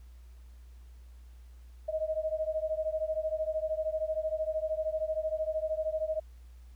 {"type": "beating tone pair", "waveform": "sine", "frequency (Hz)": [623, 636], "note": ["D#5", "D#5"], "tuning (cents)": [2, 38], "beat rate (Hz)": 13, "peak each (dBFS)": [-32, -33], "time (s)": [1.88, 6.2], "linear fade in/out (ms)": 10, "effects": ["added 60 Hz sine -48 dBFS peak until 6.75 s", "pink hiss -68 dBFS RMS until 6.75 s"]}